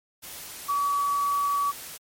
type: tone in noise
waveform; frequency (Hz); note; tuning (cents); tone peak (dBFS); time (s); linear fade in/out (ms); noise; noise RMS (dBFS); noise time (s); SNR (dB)
sine; 1139; C#6; +47; -22; 0.68-1.72; 20; white; -40; 0.22-1.98; +15
effects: MP3 64 kbps